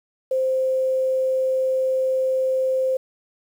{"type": "tone with quantisation", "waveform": "sine", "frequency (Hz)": 522, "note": "C5", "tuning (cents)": -4, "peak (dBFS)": -18, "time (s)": [0.31, 2.97], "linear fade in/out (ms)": 5, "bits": 8, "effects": []}